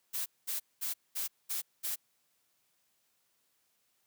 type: noise bursts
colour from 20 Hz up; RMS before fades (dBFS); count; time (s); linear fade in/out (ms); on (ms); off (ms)
blue; -35; 6; 0.13-1.96; 20; 130; 210
effects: white hiss -75 dBFS RMS until 4.06 s + high-pass 80 Hz 12 dB/octave